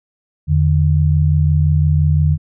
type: tone pair together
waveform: sine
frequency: 84.18 / 150 Hz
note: E2 / D3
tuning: +37 / +37 cents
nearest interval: minor seventh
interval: 1000 cents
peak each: -13 dBFS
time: 0.47-2.38 s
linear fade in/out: 50 ms
effects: none